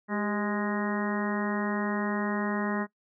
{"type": "harmonic tone with a mistuned harmonic", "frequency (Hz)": 207.7, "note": "G#3", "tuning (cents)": 0, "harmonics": [1, 2, 3, 4, 5, 6, 7, 8, 9], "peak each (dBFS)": [-29, -36, -38, -39, -38, -41, -42, -42, -38], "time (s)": [0.08, 2.87], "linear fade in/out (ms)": 50, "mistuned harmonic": 2, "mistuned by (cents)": -63, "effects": ["noise-tail reverb RT60 0.1 s tail -19 dB re dry"]}